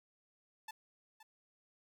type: tone with echo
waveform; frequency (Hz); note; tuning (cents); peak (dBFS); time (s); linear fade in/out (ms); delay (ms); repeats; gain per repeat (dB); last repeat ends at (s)
sawtooth; 880; A5; 0; -40; 0.68-0.71; 5; 520; 1; -13; 1.23
effects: none